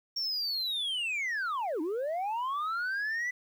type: linear two-way sweep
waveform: sine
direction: down then up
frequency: 5560 to 293.7 to 2003 Hz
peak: -27 dBFS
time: 0.16-3.31 s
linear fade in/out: 10 ms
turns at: 1.81 s
effects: tanh soft clip ceiling -29 dBFS + 10-bit